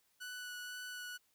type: tone with vibrato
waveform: sawtooth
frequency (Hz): 1480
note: F#6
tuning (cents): 0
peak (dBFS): -40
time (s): 0.2-1.18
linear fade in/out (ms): 20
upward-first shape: sine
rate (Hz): 2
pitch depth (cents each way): 11
effects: white hiss -75 dBFS RMS until 1.34 s